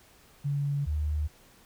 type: tone pair in turn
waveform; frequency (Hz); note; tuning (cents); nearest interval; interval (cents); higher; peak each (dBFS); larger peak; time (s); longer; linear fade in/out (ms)
sine; 142.4 / 75.43; C#3 / D2; +47 / +47; major seventh; 1100; first; -26; neither; 0.44-0.86 / 0.86-1.28; neither; 20
effects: pink hiss -58 dBFS RMS until 1.65 s